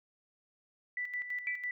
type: tone with tremolo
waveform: sine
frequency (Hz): 1976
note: B6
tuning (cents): 0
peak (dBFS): -33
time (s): 0.97-1.71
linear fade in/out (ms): 2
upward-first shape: square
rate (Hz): 6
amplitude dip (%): 60
type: tone with exponential decay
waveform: sine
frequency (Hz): 2321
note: D7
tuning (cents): -21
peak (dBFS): -31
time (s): 1.47-1.68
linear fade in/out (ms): 2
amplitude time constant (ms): 44
effects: none